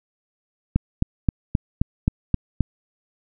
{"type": "click train", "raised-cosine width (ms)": 5, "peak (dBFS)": -5, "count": 8, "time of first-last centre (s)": [0.76, 2.607], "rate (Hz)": 3.79, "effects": []}